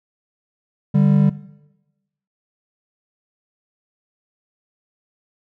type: tone pair together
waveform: triangle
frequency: 146.83 / 196.16 Hz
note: D3 / G3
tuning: 0 / +1 cents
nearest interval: perfect fourth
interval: 501 cents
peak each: -12 / -13 dBFS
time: 0.94-1.3 s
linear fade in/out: 10 ms
effects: noise-tail reverb RT60 1.0 s tail -18 dB re dry